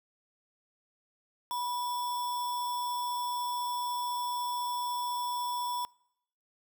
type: tone with sample-and-hold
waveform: sine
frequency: 978 Hz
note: B5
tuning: 17 cents flat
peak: -31 dBFS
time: 1.51-5.85 s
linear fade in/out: 0 ms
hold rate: 4410 Hz
effects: noise-tail reverb RT60 0.8 s tail -25 dB re dry